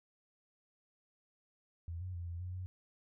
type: tone with pitch steps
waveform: sine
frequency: 84.3 / 91.8 / 86.5 / 85.5 / 90.3 / 91.9 Hz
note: E2 / F#2 / F2 / F2 / F#2 / F#2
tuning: +39 / -13 / -16 / -36 / -42 / -11 cents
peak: -39 dBFS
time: 1.88-2.66 s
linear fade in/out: 0 ms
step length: 130 ms
effects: none